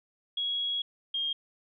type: tone pair in turn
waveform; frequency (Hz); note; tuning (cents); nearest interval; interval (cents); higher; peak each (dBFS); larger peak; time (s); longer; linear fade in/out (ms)
sine; 3322 / 3226; G#7 / G7; 0 / +49; minor second; 51; first; -28; neither; 0.37-0.82 / 1.14-1.33; first; 5
effects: none